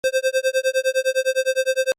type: tone with tremolo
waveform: square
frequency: 523.3 Hz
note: C5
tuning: in tune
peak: -15 dBFS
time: 0.04-1.92 s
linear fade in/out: 0 ms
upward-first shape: sine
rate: 9.8 Hz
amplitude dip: 100%
effects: low-pass 11000 Hz 12 dB/octave + Opus 48 kbps